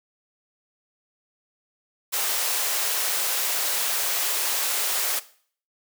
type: high-pass noise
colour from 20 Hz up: white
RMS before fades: -25 dBFS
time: 2.12-5.2 s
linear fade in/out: 20 ms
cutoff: 420 Hz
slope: 24 dB/octave
effects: noise-tail reverb RT60 0.5 s tail -17 dB re dry